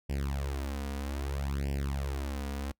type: tone with flanger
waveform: sawtooth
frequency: 69.3 Hz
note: C#2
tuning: in tune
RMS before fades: -34 dBFS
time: 0.09-2.72 s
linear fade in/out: 10 ms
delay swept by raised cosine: 0.38 to 4.18 ms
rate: 0.62 Hz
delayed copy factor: +0.95
effects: noise-tail reverb RT60 0.1 s tail -24 dB re dry